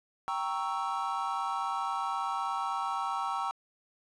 triangle chord, G diminished seventh, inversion none, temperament equal, 784 / 932.3 / 1108.7 / 1318.5 Hz, G5 / Bb5 / Db6 / Fb6, 0 / 0 / 0 / 0 cents, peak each -34 dBFS, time 0.28-3.51 s, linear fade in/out 0 ms, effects resampled to 22050 Hz + 9-bit

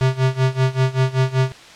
square tone with tremolo, 130.81 Hz, C3, in tune, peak -13 dBFS, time 0.01-1.52 s, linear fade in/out 0 ms, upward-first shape sine, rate 5.2 Hz, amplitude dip 90%, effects white hiss -41 dBFS RMS until 1.75 s + low-pass 5000 Hz 12 dB/octave

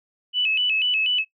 sine tone with vibrato, 2776 Hz, F7, 11 cents flat, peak -19 dBFS, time 0.33-1.25 s, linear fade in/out 50 ms, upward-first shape square, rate 4.1 Hz, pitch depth 120 cents each way, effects noise-tail reverb RT60 0.1 s tail -19 dB re dry

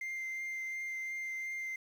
sine tone with vibrato, 2093 Hz, C7, in tune, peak -34 dBFS, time 0.01-1.76 s, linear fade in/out 5 ms, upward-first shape triangle, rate 2.8 Hz, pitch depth 10 cents each way, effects tanh soft clip ceiling -35 dBFS + 10-bit

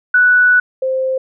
sine tone pair in turn, 1480 / 523.3 Hz, F#6 / C5, 0 / 0 cents, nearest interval octave + tritone, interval 1800 cents, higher first, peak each -7 / -14 dBFS, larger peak first, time 0.14-0.6 / 0.82-1.18 s, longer first, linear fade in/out 5 ms, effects none

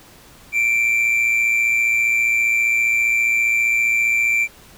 triangle tone with amplitude modulation, 2349 Hz, D7, in tune, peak -11 dBFS, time 0.52-4.48 s, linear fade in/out 50 ms, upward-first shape sine, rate 115 Hz, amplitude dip 50%, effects pink hiss -46 dBFS RMS until 4.77 s

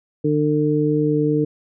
harmonic tone, 150.2 Hz, D3, 39 cents sharp, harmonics 1 / 2 / 3, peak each -21 / -19 / -20 dBFS, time 0.24-1.45 s, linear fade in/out 10 ms, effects none

